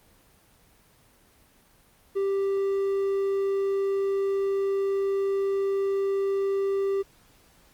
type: tone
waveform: triangle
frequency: 392.8 Hz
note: G4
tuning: 4 cents sharp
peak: -21 dBFS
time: 2.15-7.03 s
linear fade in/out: 20 ms
effects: pink hiss -59 dBFS RMS until 7.73 s + Opus 24 kbps